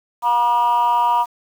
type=tone with amplitude modulation; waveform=sine; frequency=958 Hz; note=A#5; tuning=47 cents sharp; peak=-8 dBFS; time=0.22-1.26 s; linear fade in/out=50 ms; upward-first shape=sine; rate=245 Hz; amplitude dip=85%; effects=tanh soft clip ceiling -9 dBFS + 7-bit